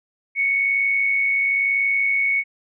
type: tone with amplitude modulation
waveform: sine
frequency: 2217 Hz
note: C#7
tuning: in tune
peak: -15 dBFS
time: 0.35-2.44 s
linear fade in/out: 50 ms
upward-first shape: sine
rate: 101 Hz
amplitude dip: 40%
effects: none